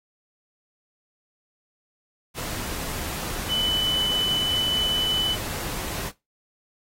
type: tone in noise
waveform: sine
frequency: 3000 Hz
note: F#7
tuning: 23 cents sharp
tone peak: -21 dBFS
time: 3.48-5.37 s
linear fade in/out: 50 ms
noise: pink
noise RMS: -32 dBFS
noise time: 2.34-6.12 s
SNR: +8 dB
effects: noise-tail reverb RT60 0.2 s tail -18 dB re dry + AAC 48 kbps